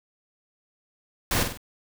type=noise with echo; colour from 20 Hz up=pink; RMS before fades=-24 dBFS; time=1.31-1.43 s; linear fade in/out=2 ms; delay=48 ms; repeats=3; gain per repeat=-6 dB; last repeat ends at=1.574 s; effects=none